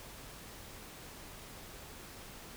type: silence
effects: pink hiss -50 dBFS RMS until 2.56 s